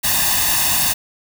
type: noise with comb filter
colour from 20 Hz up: white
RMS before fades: -17 dBFS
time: 0.03-0.94 s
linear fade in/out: 20 ms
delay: 1.1 ms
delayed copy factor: +0.9
effects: none